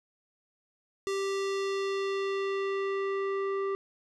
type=tone with low-pass filter sweep; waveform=square; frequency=392 Hz; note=G4; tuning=in tune; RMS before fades=-31 dBFS; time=1.07-3.75 s; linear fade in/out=0 ms; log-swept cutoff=7500 to 1400 Hz; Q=1.1; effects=none